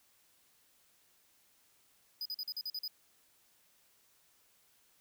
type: tone bursts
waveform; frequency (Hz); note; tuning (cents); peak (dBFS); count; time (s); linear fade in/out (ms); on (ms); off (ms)
square; 4976; D#8; -1; -37; 8; 2.21-2.878; 2; 45; 44
effects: white hiss -69 dBFS RMS until 5 s